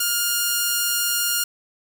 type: tone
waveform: 5% pulse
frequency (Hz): 1415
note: F6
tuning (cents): +22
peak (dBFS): -8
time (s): 0-1.44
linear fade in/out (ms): 5
effects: 7-bit